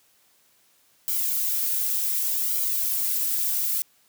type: noise with flanger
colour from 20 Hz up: violet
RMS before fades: -25 dBFS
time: 1.08-3.82 s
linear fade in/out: 0 ms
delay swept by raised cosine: 1.1 to 3.3 ms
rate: 0.67 Hz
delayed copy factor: -0.65
effects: white hiss -62 dBFS RMS until 4.08 s + high-pass 80 Hz 12 dB/octave